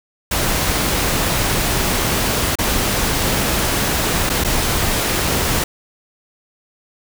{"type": "noise with dropouts", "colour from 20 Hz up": "pink", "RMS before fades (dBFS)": -18, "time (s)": [0.31, 5.64], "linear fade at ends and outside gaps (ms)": 5, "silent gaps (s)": [[2.555, 2.586], [4.294, 4.298], [4.439, 4.446]], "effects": []}